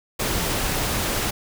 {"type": "noise", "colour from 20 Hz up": "pink", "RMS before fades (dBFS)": -24, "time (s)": [0.19, 1.31], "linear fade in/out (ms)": 10, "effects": []}